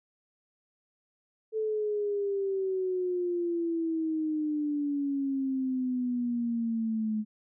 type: exponential sweep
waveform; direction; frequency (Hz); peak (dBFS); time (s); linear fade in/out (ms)
sine; down; 440.5 to 213.1; -27; 1.52-7.25; 50
effects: none